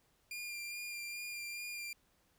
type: tone with vibrato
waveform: sawtooth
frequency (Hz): 2400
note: D7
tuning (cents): +37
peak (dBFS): -38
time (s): 0.31-1.93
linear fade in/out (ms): 2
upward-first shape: sine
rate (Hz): 2.4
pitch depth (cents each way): 17
effects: pink hiss -73 dBFS RMS until 2.38 s